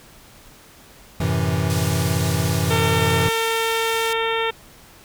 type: chord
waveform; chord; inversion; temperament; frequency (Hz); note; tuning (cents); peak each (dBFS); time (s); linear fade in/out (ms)
square; F# half-diminished seventh; none; equal; 92.5 / 110 / 130.81 / 164.81; F#2 / A2 / C3 / E3; 0 / 0 / 0 / 0; -24 / -27 / -26 / -24; 1.2-3.29; 5
type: band-pass noise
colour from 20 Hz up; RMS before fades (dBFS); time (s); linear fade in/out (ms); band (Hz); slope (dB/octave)
pink; -32; 1.7-4.13; 0; 3600 to 13000; 12
type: harmonic tone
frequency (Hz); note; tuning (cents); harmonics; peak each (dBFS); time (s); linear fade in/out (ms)
452.9; A#4; -50; 1 / 2 / 3 / 4 / 5 / 6 / 7 / 8; -23 / -26 / -28 / -29 / -30 / -31 / -31 / -32; 2.7-4.51; 10
effects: pink hiss -47 dBFS RMS until 5.04 s